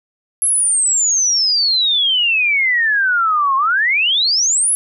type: exponential two-way sweep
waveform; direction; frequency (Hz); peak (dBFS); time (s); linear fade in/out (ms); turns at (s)
sine; down then up; 11175 to 1053 to 11175; -12; 0.42-4.75; 0; 3.56
effects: none